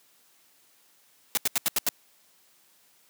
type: noise bursts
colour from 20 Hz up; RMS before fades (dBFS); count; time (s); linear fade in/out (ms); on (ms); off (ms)
white; -24; 6; 1.35-1.888; 0; 23; 80
effects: white hiss -62 dBFS RMS until 3.09 s + high-pass 150 Hz 12 dB/octave